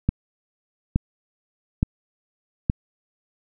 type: click train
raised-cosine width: 5 ms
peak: -6 dBFS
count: 4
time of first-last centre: 0.09-2.699 s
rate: 1.15 Hz
effects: none